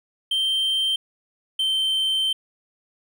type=tone pair in turn; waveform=triangle; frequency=3136 / 3111 Hz; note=G7 / G7; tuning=0 / -14 cents; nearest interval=unison; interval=14 cents; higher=first; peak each=-18 dBFS; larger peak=neither; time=0.31-0.96 / 1.59-2.33 s; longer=second; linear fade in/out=5 ms; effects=none